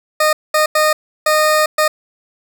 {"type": "tone bursts at uneven times", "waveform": "20% pulse", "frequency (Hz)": 615, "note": "D#5", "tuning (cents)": -20, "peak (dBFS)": -6, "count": 5, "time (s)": [[0.2, 0.33], [0.54, 0.66], [0.75, 0.93], [1.26, 1.66], [1.78, 1.88]], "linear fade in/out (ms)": 5, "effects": []}